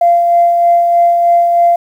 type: tone with tremolo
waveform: sine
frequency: 690 Hz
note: F5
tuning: 21 cents flat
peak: -4 dBFS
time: 0.01-1.76 s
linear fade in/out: 5 ms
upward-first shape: sine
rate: 3.2 Hz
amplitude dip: 35%
effects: tanh soft clip ceiling 0 dBFS + 7-bit